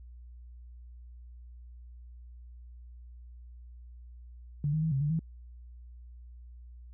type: tone with pitch steps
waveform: sine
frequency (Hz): 145.8 / 156.3 / 160.4 / 135.2 / 147.4 / 161.8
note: D3 / D#3 / E3 / C#3 / D3 / E3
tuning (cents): -12 / +8 / -47 / -43 / +7 / -32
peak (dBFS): -26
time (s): 4.64-5.192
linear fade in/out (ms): 2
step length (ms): 92
effects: added 60 Hz sine -46 dBFS peak until 6.93 s